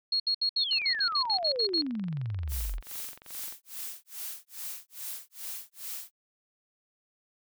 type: tone bursts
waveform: sine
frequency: 4300 Hz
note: C8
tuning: 47 cents sharp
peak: -24 dBFS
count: 12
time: 0.12-1.816 s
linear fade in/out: 5 ms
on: 79 ms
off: 68 ms
type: exponential sweep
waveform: sine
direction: down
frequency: 4109 to 36.71 Hz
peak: -30 dBFS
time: 0.56-2.82 s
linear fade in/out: 50 ms
type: click train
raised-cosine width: 0.3 ms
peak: -32 dBFS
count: 65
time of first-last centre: 0.73-3.525 s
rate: 22.9 Hz
type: noise with tremolo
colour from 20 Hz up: blue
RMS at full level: -37 dBFS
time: 2.48-6.12 s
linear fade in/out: 50 ms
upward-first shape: sine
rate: 2.4 Hz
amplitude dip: 100%
effects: none